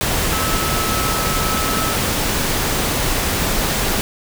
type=tone in noise; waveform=sine; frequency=1300 Hz; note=E6; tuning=24 cents flat; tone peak=-24 dBFS; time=0.33-1.93 s; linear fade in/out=0 ms; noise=pink; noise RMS=-19 dBFS; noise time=0.01-4.01 s; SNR=-8 dB; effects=none